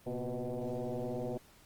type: tone with frequency modulation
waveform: sine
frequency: 130.81 Hz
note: C3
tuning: in tune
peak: -34 dBFS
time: 0.06-1.38 s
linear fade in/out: 10 ms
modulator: 123 Hz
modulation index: 4.5
effects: pink hiss -61 dBFS RMS until 1.65 s + Opus 24 kbps